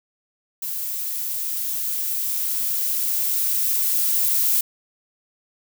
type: noise with level ramp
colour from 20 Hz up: violet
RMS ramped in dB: -28 to -19 dBFS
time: 0.62-4.61 s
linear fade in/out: 5 ms
effects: none